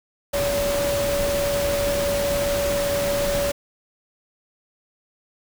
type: tone in noise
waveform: sine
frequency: 569 Hz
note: C#5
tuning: 45 cents sharp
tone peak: -21 dBFS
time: 0.33-3.52 s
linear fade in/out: 10 ms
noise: pink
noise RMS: -27 dBFS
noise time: 0.33-3.52 s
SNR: +3 dB
effects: none